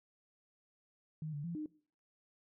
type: tone with pitch steps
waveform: sine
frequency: 155.5 / 145.2 / 170.4 / 305.5 Hz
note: D#3 / D3 / F3 / D#4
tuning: -1 / -19 / -42 / -32 cents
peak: -38 dBFS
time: 1.22-1.66 s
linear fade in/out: 2 ms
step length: 110 ms
effects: noise-tail reverb RT60 0.5 s tail -22 dB re dry